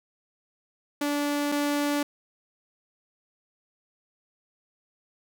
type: tone pair in turn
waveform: sawtooth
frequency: 290 / 290 Hz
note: D4 / D4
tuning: -22 / -22 cents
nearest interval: unison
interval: 0 cents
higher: neither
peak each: -21 / -20 dBFS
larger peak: second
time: 1.01-1.52 / 1.52-2.03 s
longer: neither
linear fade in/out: 5 ms
effects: none